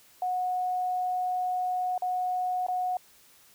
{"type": "tone with dropouts", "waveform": "sine", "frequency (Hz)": 731, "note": "F#5", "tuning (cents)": -21, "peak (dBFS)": -26, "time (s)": [0.22, 2.97], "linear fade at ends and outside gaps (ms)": 2, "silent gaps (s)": [[1.979, 2.021], [2.666, 2.684]], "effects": ["white hiss -58 dBFS RMS until 3.54 s"]}